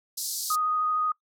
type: band-pass noise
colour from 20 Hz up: pink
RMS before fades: -32 dBFS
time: 0.17-0.56 s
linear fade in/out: 10 ms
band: 4300 to 15000 Hz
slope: 48 dB/octave
type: tone with vibrato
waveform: sine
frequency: 1244.5 Hz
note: D#6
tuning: in tune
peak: -23 dBFS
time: 0.5-1.12 s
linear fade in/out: 5 ms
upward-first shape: sine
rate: 13 Hz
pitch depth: 9 cents each way
effects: noise-tail reverb RT60 0.1 s tail -21 dB re dry